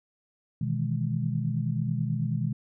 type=chord; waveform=sine; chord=E major seventh; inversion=second; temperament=equal; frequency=123.47 / 155.56 / 164.81 / 207.7 Hz; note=B2 / D#3 / E3 / G#3; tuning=0 / 0 / 0 / 0 cents; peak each=-29 / -30 / -34 / -33 dBFS; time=0.61-2.53 s; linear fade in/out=5 ms; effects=none